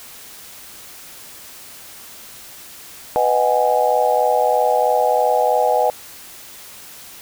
sine chord, G# minor seventh, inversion first, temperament just, 498.4 / 623 / 747.5 / 830.6 Hz, B4 / D#5 / F#5 / G#5, +16 / +2 / +17 / 0 cents, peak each -19 dBFS, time 3.16-5.9 s, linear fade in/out 0 ms, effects white hiss -39 dBFS RMS until 7.21 s

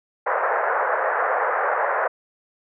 pink band-pass noise, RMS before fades -22 dBFS, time 0.26-2.08 s, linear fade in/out 10 ms, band 480 to 1800 Hz, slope 48 dB/octave, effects none

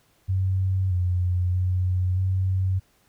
sine tone with pitch steps, 94.5 / 90 / 91.5 / 94.1 Hz, F#2 / F#2 / F#2 / F#2, +37 / -47 / -19 / +30 cents, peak -20 dBFS, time 0.28-2.8 s, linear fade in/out 20 ms, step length 630 ms, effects pink hiss -63 dBFS RMS until 3.08 s

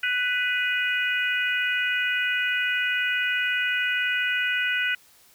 harmonic tone with a mistuned harmonic, 496.2 Hz, B4, 8 cents sharp, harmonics 3 / 4 / 5 / 6, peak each -25 / -29 / -28 / -31 dBFS, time 0.03-4.95 s, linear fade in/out 5 ms, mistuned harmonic 6, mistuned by -42 cents, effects white hiss -56 dBFS RMS until 5.34 s

